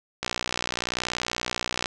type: click train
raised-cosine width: 0.2 ms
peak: -9 dBFS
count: 100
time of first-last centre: 0.23-1.858 s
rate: 60.8 Hz
effects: resampled to 24000 Hz + 7-bit